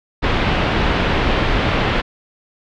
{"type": "low-pass noise", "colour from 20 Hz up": "pink", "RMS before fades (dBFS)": -17, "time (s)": [0.22, 2.02], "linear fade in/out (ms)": 20, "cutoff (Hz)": 3400, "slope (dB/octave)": 24, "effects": []}